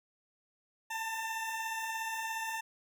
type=beating tone pair; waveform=20% pulse; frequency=880 / 897 Hz; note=A5 / A5; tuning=0 / +33 cents; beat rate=17 Hz; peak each=-39 / -31 dBFS; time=0.9-2.61 s; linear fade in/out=10 ms; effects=none